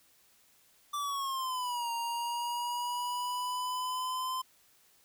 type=exponential two-way sweep; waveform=square; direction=down then up; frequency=1174.7 to 932.3 to 1033 Hz; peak=-33 dBFS; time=0.93-4.42 s; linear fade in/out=10 ms; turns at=1.91 s; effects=white hiss -65 dBFS RMS until 5.04 s